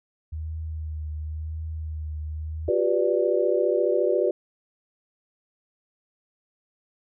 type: tone with vibrato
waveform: sine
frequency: 78 Hz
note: D#2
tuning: 5 cents sharp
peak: -29 dBFS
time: 0.32-2.7 s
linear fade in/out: 10 ms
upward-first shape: triangle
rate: 0.94 Hz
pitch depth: 37 cents each way
type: chord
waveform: sine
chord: G dominant seventh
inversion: third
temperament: equal with one note detuned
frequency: 357.6 / 392 / 493.9 / 587.3 Hz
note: F4 / G4 / B4 / D5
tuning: +41 / 0 / 0 / 0 cents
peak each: -25 dBFS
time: 2.68-4.31 s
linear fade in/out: 5 ms
effects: none